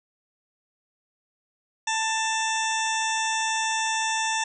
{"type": "harmonic tone with a mistuned harmonic", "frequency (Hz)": 887, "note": "A5", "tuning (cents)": 14, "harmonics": [1, 2, 3, 4, 6, 7, 8, 9], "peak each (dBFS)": [-27, -30, -32, -33, -35, -35, -36, -37], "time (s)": [1.87, 4.44], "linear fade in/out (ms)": 5, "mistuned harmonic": 6, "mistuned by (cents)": 74, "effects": []}